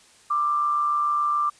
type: tone with amplitude modulation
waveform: sine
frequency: 1182 Hz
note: D6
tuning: 11 cents sharp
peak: -18 dBFS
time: 0.3-1.5 s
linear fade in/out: 10 ms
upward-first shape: sine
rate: 147 Hz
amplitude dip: 40%
effects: white hiss -54 dBFS RMS until 1.59 s + resampled to 22050 Hz